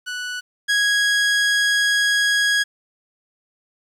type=tone pair in turn; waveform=sawtooth; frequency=1480 / 1655 Hz; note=F#6 / G#6; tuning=0 / -6 cents; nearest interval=major second; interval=194 cents; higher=second; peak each=-22 / -12 dBFS; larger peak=second; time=0.06-0.41 / 0.68-2.64 s; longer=second; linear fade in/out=20 ms; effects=low-pass 8000 Hz 12 dB/octave + 9-bit